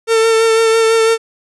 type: tone with vibrato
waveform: 45% pulse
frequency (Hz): 450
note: A4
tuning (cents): +39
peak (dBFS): -9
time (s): 0.07-1.18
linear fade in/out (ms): 50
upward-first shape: sine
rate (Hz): 6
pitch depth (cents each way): 20
effects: resampled to 24000 Hz